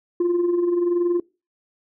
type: tone with amplitude modulation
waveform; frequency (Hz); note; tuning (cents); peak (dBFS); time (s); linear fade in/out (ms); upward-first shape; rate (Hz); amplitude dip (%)
sine; 349.2; F4; 0; -13; 0.2-1.2; 5; sine; 21.1; 55
effects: noise-tail reverb RT60 0.3 s tail -24 dB re dry + tanh soft clip ceiling -15 dBFS